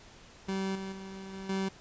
30% pulse tone with level steps, 192.5 Hz, G3, 31 cents flat, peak -28 / -34 / -39 / -37 / -27 dBFS, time 0.48-1.69 s, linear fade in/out 10 ms, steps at 0.75 / 0.92 / 1.33 / 1.49 s, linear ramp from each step 5 ms, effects pink hiss -54 dBFS RMS until 1.8 s + resampled to 16000 Hz

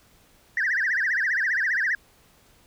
sine tone with vibrato, 1760 Hz, A6, in tune, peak -20 dBFS, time 0.57-1.95 s, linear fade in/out 2 ms, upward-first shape triangle, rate 15 Hz, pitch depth 260 cents each way, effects tanh soft clip ceiling -17 dBFS + pink hiss -58 dBFS RMS until 2.66 s

